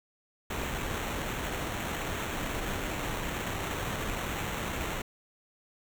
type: noise with sample-and-hold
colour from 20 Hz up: pink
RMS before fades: -34 dBFS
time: 0.5-5.02 s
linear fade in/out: 5 ms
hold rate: 4900 Hz
effects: none